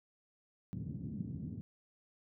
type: band-pass noise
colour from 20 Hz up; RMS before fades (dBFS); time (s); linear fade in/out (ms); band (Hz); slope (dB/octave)
pink; -42; 0.73-1.61; 0; 100 to 230; 24
effects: none